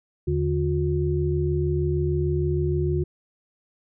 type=tone cluster; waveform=sine; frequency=80.7 / 147.2 / 359.1 Hz; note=E2 / D3 / F4; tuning=-36 / +4 / +48 cents; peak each=-25 dBFS; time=0.27-3.04 s; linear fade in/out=10 ms; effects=none

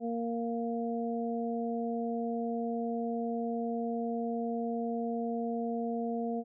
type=harmonic tone; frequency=232.5 Hz; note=A#3; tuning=4 cents flat; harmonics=1 / 2 / 3; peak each=-33 / -36 / -38 dBFS; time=0-6.44 s; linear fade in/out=50 ms; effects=none

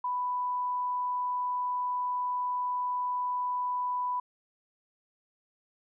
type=tone; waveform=sine; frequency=992 Hz; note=B5; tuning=7 cents sharp; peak=-28 dBFS; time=0.04-4.2 s; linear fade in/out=5 ms; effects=none

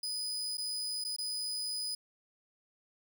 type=tone with dropouts; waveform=35% pulse; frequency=4978 Hz; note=D#8; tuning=in tune; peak=-33 dBFS; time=0.03-1.95 s; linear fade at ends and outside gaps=5 ms; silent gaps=0.572-0.58 / 1.041-1.048 / 1.164-1.184 s; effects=none

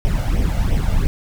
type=noise with flanger; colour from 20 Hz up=brown; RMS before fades=-17 dBFS; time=0.05-1.07 s; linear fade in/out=0 ms; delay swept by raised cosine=0.34 to 1.44 ms; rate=2.9 Hz; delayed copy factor=+0.7; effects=none

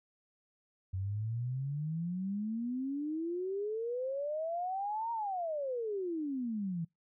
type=exponential two-way sweep; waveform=sine; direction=up then down; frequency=92 to 940 to 159.9 Hz; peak=-33 dBFS; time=0.93-6.85 s; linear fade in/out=10 ms; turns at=5.12 s; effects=noise-tail reverb RT60 0.2 s tail -26 dB re dry

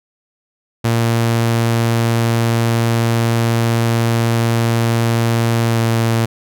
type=tone with pitch glide; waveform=sawtooth; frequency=115.8 to 114.6 Hz; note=A#2 to A#2; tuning=-11 to -29 cents; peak=-9 dBFS; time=0.84-6.26 s; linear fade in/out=10 ms; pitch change=-18 cents; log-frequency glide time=5.67-5.78 s; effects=none

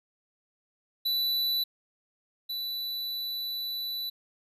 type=tone pair in turn; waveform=square; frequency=3970 / 3970 Hz; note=B7 / B7; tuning=+8 / +8 cents; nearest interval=unison; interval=0 cents; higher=neither; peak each=-26 / -32 dBFS; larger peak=first; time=1.05-1.64 / 2.49-4.1 s; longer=second; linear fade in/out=10 ms; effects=resampled to 32000 Hz

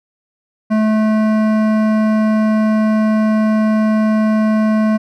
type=tone with hard clipping; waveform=triangle; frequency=216.6 Hz; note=A3; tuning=27 cents flat; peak=-13 dBFS; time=0.7-4.98 s; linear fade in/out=20 ms; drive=18 dB; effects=none

